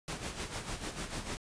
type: noise with tremolo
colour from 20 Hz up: pink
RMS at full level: -37 dBFS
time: 0.08-1.37 s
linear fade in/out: 0 ms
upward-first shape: sine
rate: 6.7 Hz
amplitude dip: 65%
effects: resampled to 22050 Hz

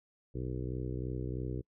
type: harmonic tone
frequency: 63.1 Hz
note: B1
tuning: 38 cents sharp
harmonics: 1 / 2 / 3 / 4 / 5 / 6 / 7 / 8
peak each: -40 / -38 / -47 / -47 / -43 / -44 / -46 / -53 dBFS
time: 0.34-1.62 s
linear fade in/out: 20 ms
effects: noise-tail reverb RT60 0.1 s tail -26 dB re dry

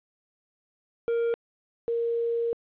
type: tone pair in turn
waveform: triangle / sine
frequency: 466.2 / 466.2 Hz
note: A#4 / A#4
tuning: 0 / 0 cents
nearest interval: unison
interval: 0 cents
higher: neither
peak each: -21 / -24 dBFS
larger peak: first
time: 1.08-1.34 / 1.88-2.53 s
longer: second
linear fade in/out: 0 ms
effects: resampled to 8000 Hz + 10-bit

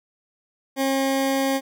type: tone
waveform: 20% pulse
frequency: 269.9 Hz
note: C#4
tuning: 46 cents flat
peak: -15 dBFS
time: 0.76-1.61 s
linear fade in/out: 50 ms
effects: none

